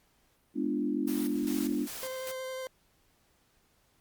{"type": "chord", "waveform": "sine", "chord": "G# diminished seventh", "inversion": "none", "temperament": "equal with one note detuned", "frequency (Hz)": [207.7, 246.9, 293.7, 342.4], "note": ["G#3", "B3", "D4", "F4"], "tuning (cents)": [0, 0, 0, -34], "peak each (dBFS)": [-36, -33, -31, -36], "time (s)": [0.54, 1.88], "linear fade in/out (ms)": 50}
{"type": "noise with tremolo", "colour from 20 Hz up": "white", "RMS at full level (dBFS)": -41, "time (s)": [1.07, 2.32], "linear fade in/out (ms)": 10, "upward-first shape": "square", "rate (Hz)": 2.5, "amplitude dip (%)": 65}
{"type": "tone with vibrato", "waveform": "40% pulse", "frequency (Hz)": 520, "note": "C5", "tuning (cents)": -11, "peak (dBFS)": -35, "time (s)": [2.03, 2.67], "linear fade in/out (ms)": 0, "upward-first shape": "square", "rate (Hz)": 11, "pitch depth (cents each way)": 8}
{"effects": ["pink hiss -69 dBFS RMS until 4 s", "Opus 48 kbps"]}